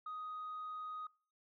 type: tone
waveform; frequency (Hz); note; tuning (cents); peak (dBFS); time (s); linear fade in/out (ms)
sine; 1249; D#6; +6; -40; 0.06-1.07; 5
effects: noise-tail reverb RT60 0.4 s tail -26 dB re dry + tanh soft clip ceiling -39 dBFS